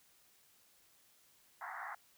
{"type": "band-pass noise", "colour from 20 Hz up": "pink", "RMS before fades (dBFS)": -45, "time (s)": [1.61, 1.95], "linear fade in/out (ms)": 5, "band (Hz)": [700, 2000], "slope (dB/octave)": 96, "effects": ["white hiss -68 dBFS RMS until 2.17 s"]}